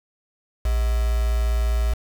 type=tone with quantisation; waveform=sine; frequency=57.5 Hz; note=A#1; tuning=23 cents flat; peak=-18 dBFS; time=0.65-1.94 s; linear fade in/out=5 ms; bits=5; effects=none